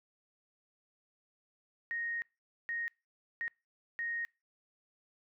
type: tone bursts at uneven times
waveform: sine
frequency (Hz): 1864.7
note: A#6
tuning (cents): 0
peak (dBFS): -34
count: 4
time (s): 1.91-2.22 / 2.69-2.88 / 3.41-3.48 / 3.99-4.25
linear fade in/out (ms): 0
effects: noise-tail reverb RT60 0.3 s tail -26 dB re dry